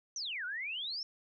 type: exponential two-way sweep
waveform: sine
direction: down then up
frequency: 6272 to 1409 to 5530 Hz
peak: -36 dBFS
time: 0.16-1.03 s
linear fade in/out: 2 ms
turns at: 0.45 s
effects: none